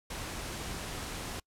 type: noise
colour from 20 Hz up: pink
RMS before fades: -39 dBFS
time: 0.1-1.4 s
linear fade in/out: 5 ms
effects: noise-tail reverb RT60 0.1 s tail -26 dB re dry + low-pass 11000 Hz 12 dB/octave